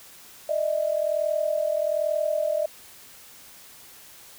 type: tone pair together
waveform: sine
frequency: 603 / 644.2 Hz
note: D5 / E5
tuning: +46 / -40 cents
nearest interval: minor second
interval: 114 cents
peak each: -24 / -26 dBFS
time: 0.49-2.66 s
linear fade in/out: 5 ms
effects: white hiss -48 dBFS RMS until 4.38 s